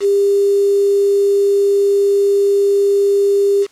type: tone with quantisation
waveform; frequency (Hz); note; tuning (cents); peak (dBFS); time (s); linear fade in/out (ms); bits
sine; 400.5; G4; +37; -10; 0-3.67; 50; 5
effects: white hiss -52 dBFS RMS until 3.71 s + low-pass 8000 Hz 12 dB/octave